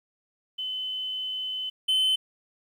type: tone pair in turn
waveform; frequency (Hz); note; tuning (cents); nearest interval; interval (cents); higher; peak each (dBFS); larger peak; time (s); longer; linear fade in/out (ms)
sine / triangle; 3035 / 3054; F#7 / G7; +43 / -46; unison; 11; second; -29 / -19; second; 0.58-1.7 / 1.88-2.16; first; 10
effects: 10-bit